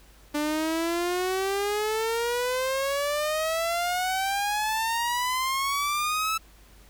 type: exponential sweep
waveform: sawtooth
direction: up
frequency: 293.7 to 1318.5 Hz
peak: -21 dBFS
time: 0.34-6.38 s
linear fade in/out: 10 ms
effects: added 50 Hz sine -52 dBFS peak until 6.89 s + pink hiss -56 dBFS RMS until 6.89 s